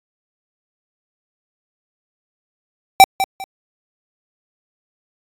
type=tone with echo; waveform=square; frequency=775 Hz; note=G5; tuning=20 cents flat; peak=-3 dBFS; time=3-3.04 s; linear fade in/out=0 ms; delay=200 ms; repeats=2; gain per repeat=-12 dB; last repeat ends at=3.44 s; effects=AAC 64 kbps